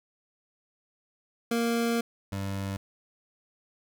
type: tone pair in turn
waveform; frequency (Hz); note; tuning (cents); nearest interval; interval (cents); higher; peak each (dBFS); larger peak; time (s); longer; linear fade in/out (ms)
25% pulse; 233.1 / 98.01; A#3 / G2; 0 / 0; octave + minor third; 1500; first; -21 / -27; first; 1.51-2.01 / 2.32-2.77; first; 5
effects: none